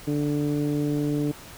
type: tone with low-pass filter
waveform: 15% pulse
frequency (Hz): 146.83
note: D3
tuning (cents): 0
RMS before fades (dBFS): -25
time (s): 0.07-1.32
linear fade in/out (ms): 10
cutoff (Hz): 340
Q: 1.7
effects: pink hiss -44 dBFS RMS until 1.57 s